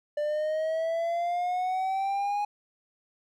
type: exponential sweep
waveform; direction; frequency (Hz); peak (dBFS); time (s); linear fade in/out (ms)
triangle; up; 590 to 830.6; -24; 0.17-2.45; 5
effects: none